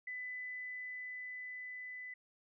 sine tone with level ramp, 2001 Hz, B6, 22 cents sharp, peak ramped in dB -40 to -44 dBFS, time 0.07-2.14 s, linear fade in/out 5 ms, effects none

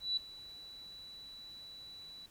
sine tone with ADSR envelope, 3951 Hz, B7, in tune, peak -29 dBFS, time 0-2.26 s, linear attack 170 ms, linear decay 6 ms, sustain -19 dB, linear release 3 ms, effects pink hiss -63 dBFS RMS until 2.3 s

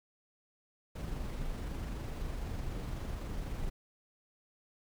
brown noise with amplitude modulation, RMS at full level -37 dBFS, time 0.95-3.7 s, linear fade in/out 10 ms, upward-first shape sine, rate 23.9 Hz, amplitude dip 25%, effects none

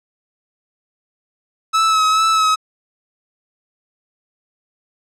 45% pulse tone with vibrato, 1295 Hz, E6, 31 cents flat, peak -12 dBFS, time 1.73-2.56 s, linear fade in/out 20 ms, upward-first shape sine, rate 2.3 Hz, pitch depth 28 cents each way, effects low-pass 8000 Hz 12 dB/octave

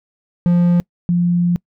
triangle / sine tone pair in turn, 174.61 / 174.61 Hz, F3 / F3, 0 / 0 cents, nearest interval unison, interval 0 cents, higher neither, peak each -8 / -12 dBFS, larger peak first, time 0.46-0.8 / 1.09-1.56 s, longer second, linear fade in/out 0 ms, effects noise-tail reverb RT60 0.1 s tail -25 dB re dry

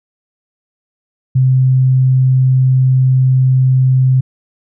sine tone, 130 Hz, C3, 11 cents flat, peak -7 dBFS, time 1.35-4.21 s, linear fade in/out 10 ms, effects none

